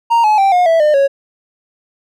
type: tone with pitch steps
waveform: triangle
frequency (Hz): 930 / 852.8 / 782 / 717.1 / 657.6 / 603 / 553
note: A#5 / G#5 / G5 / F5 / E5 / D5 / C#5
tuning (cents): -4 / +46 / -4 / +46 / -4 / +46 / -4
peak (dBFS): -6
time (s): 0.1-1.08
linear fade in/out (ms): 20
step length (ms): 140
effects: none